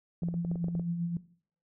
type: tone with tremolo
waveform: sine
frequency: 171.1 Hz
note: F3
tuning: 35 cents flat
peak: -28 dBFS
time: 0.22-1.17 s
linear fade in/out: 2 ms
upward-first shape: sine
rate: 7.7 Hz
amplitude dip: 50%
type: clicks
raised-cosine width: 2 ms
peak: -27 dBFS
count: 10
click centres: 0.234 / 0.286 / 0.341 / 0.449 / 0.515 / 0.557 / 0.643 / 0.684 / 0.752 / 0.796 s
effects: noise-tail reverb RT60 0.5 s tail -18 dB re dry